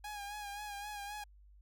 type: tone with vibrato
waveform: sawtooth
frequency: 822 Hz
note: G#5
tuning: 18 cents flat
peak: -38 dBFS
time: 0.04-1.24 s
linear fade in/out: 5 ms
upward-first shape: sine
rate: 3.8 Hz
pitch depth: 43 cents each way
effects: added 50 Hz sine -57 dBFS peak until 1.61 s